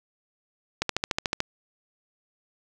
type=click train; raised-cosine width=0.2 ms; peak=-7 dBFS; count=9; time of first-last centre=0.82-1.404 s; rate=13.7 Hz; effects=none